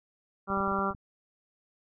harmonic tone, 196 Hz, G3, in tune, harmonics 1 / 2 / 3 / 4 / 5 / 6 / 7, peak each -33 / -35 / -37 / -36 / -37 / -32 / -33 dBFS, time 0.47-0.94 s, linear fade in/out 50 ms
clicks, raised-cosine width 5 ms, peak -32 dBFS, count 8, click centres 0.502 / 0.574 / 0.605 / 0.678 / 0.719 / 0.789 / 0.908 / 0.948 s
effects none

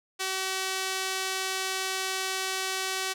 sawtooth tone with band-pass filter, 379.6 Hz, F#4, 44 cents sharp, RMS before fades -31 dBFS, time 0.19-3.14 s, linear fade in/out 20 ms, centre 5200 Hz, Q 0.52, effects none

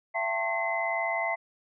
sine tone cluster, 671 / 770 / 894 / 1077 / 2045 Hz, E5 / G5 / A5 / C6 / C7, +31 / -31 / +27 / +50 / -40 cents, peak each -31 / -37 / -34 / -38 / -30 dBFS, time 0.14-1.36 s, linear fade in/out 20 ms, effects none

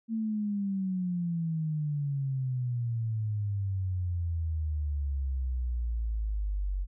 sine exponential sweep, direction down, 227 to 46 Hz, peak -28 dBFS, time 0.08-6.87 s, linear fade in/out 50 ms, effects none

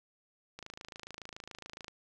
click train, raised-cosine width 0.2 ms, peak -27 dBFS, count 36, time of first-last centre 0.59-1.882 s, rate 27.1 Hz, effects none

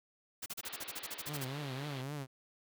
white noise bursts, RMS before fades -41 dBFS, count 14, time 0.42-1.449 s, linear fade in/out 10 ms, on 41 ms, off 35 ms
white band-pass noise, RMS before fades -50 dBFS, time 0.63-2.02 s, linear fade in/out 10 ms, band 250 to 4300 Hz, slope 48 dB/octave
sawtooth tone with vibrato, 138.59 Hz, C#3, in tune, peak -35 dBFS, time 1.26-2.27 s, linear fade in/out 50 ms, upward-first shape triangle, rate 3.7 Hz, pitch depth 160 cents each way
effects none

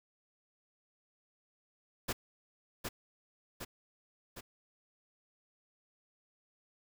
pink noise with echo, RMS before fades -35 dBFS, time 2.08-2.13 s, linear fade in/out 10 ms, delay 760 ms, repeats 3, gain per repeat -4 dB, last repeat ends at 4.41 s, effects none

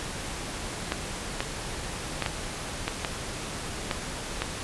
clicks, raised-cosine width 0.3 ms, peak -10 dBFS, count 8, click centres 0.921 / 1.405 / 2.223 / 2.262 / 2.88 / 3.048 / 3.912 / 4.42 s, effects pink hiss -35 dBFS RMS until 4.63 s + resampled to 24000 Hz

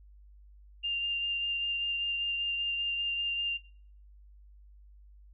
sine tone with vibrato, 2794 Hz, F7, in tune, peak -29 dBFS, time 0.83-3.58 s, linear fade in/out 20 ms, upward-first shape sine, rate 5.1 Hz, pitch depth 9 cents each way, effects noise-tail reverb RT60 0.5 s tail -22 dB re dry + added 50 Hz sine -52 dBFS peak until 5.33 s

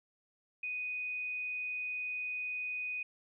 sine tone, 2489 Hz, D#7, in tune, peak -35 dBFS, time 0.63-3.03 s, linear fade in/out 5 ms, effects none

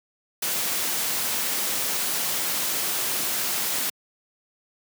white noise, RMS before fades -26 dBFS, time 0.42-3.9 s, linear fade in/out 5 ms, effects high-pass 150 Hz 12 dB/octave

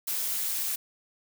blue noise with amplitude modulation, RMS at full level -27 dBFS, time 0.07-0.76 s, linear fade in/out 10 ms, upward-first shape sine, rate 240 Hz, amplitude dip 70%, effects none

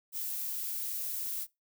violet noise, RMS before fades -36 dBFS, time 0.12-1.47 s, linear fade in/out 50 ms, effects noise-tail reverb RT60 0.2 s tail -21 dB re dry

